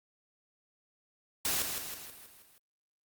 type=noise with echo; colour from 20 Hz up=white; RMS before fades=-31 dBFS; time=1.45-1.62 s; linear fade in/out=0 ms; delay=160 ms; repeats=6; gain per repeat=-5 dB; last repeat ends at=2.58 s; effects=Opus 48 kbps